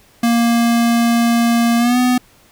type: tone with pitch glide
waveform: square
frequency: 234 to 249.4 Hz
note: A#3 to B3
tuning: +7 to +17 cents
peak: -12 dBFS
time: 0.23-2.18 s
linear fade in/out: 5 ms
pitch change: +110 cents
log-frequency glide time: 1.78-1.98 s
effects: pink hiss -50 dBFS RMS until 2.51 s